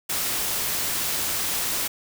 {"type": "noise", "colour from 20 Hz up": "white", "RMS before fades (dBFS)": -26, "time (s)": [0.09, 1.88], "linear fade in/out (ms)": 10, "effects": []}